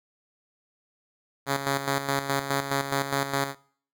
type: tone with tremolo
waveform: 5% pulse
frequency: 138.6 Hz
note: C#3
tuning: in tune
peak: -12 dBFS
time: 1.46-3.55 s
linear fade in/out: 50 ms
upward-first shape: square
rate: 4.8 Hz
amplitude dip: 60%
effects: noise-tail reverb RT60 0.5 s tail -20 dB re dry